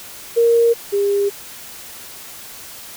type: tone pair in turn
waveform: sine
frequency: 466.2 / 402.6 Hz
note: A#4 / G4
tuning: 0 / +46 cents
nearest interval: minor third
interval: 254 cents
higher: first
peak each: -10 / -14 dBFS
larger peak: first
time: 0.36-0.74 / 0.92-1.3 s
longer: neither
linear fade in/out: 20 ms
effects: white hiss -36 dBFS RMS until 2.96 s

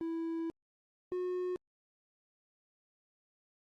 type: tone pair in turn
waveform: triangle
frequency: 329.4 / 362.8 Hz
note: E4 / F#4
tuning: -1 / -34 cents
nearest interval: major second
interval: 167 cents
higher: second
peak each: -32 / -31 dBFS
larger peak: second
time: 0.01-0.5 / 1.12-1.56 s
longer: first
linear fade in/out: 0 ms
effects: Opus 24 kbps

